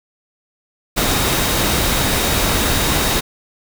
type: tone in noise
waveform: sine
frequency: 3760 Hz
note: A#7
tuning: 14 cents sharp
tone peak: -28 dBFS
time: 0.96-3.21 s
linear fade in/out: 20 ms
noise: pink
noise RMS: -17 dBFS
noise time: 0.96-3.21 s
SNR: -14 dB
effects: none